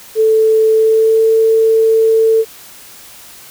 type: tone with pitch glide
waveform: sine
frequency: 440 to 446.1 Hz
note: A4 to A4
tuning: 0 to +24 cents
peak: -7 dBFS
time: 0.15-2.45 s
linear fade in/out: 50 ms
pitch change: +24 cents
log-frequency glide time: 0.71-1.27 s
effects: white hiss -37 dBFS RMS until 3.5 s